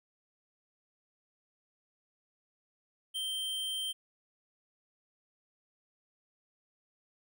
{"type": "tone", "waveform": "square", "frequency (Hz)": 3136, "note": "G7", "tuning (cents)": 0, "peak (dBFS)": -34, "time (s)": [3.14, 3.93], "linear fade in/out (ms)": 20, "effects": []}